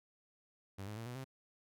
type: tone with pitch steps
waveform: sawtooth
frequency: 98 / 105.64 / 113.88 / 122.76 / 132.33 Hz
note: G2 / G#2 / A#2 / B2 / C3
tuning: 0 / +30 / -40 / -10 / +20 cents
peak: -39 dBFS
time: 0.78-1.245 s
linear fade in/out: 10 ms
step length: 93 ms
effects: none